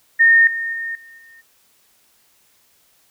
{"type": "tone with level steps", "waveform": "sine", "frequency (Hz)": 1832, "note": "A#6", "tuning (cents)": -31, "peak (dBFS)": [-8, -21, -23, -40, -43], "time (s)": [0.19, 1.42], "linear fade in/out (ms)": 20, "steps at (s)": [0.47, 0.73, 0.95, 1.18], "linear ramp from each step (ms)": 2, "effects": ["white hiss -58 dBFS RMS until 3.1 s"]}